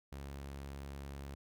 sawtooth tone, 69.4 Hz, C#2, 3 cents sharp, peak -40 dBFS, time 0.12-1.35 s, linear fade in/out 5 ms, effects none

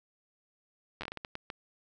slowing click train, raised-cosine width 0.3 ms, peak -22 dBFS, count 10, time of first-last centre 1.01-1.502 s, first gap 10 ms, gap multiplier 1.4, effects none

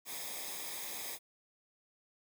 white noise with comb filter, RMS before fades -42 dBFS, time 0.05-1.19 s, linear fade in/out 50 ms, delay 0.69 ms, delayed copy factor -0.7, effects none

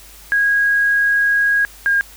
sine tone pair in turn, 1644 / 1617.6 Hz, G#6 / G#6, -18 / -46 cents, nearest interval unison, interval 28 cents, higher first, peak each -12 dBFS, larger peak neither, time 0.32-1.65 / 1.86-2.01 s, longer first, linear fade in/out 0 ms, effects added 50 Hz sine -44 dBFS peak until 2.16 s + white hiss -42 dBFS RMS until 2.16 s

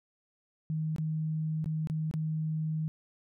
sine tone with dropouts, 156.9 Hz, D#3, 15 cents sharp, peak -29 dBFS, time 0.7-2.88 s, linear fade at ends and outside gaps 0 ms, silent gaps 0.962-0.983 / 1.643-1.659 / 1.872-1.899 / 2.112-2.139 s, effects none

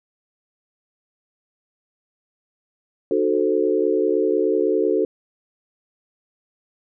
sine chord, D# diminished seventh, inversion none, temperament equal with one note detuned, 304 / 370 / 440 / 523.3 Hz, D#4 / F#4 / A4 / C5, -40 / 0 / 0 / 0 cents, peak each -24 / -21 / -20 / -26 dBFS, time 3.11-5.05 s, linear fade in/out 2 ms, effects none

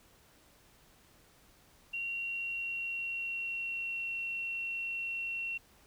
sine tone with pitch glide, 2752 to 2725 Hz, F7 to F7, -26 to -43 cents, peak -34 dBFS, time 1.93-5.58 s, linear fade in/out 10 ms, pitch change -17 cents, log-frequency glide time 2.04-4.19 s, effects pink hiss -63 dBFS RMS until 5.86 s

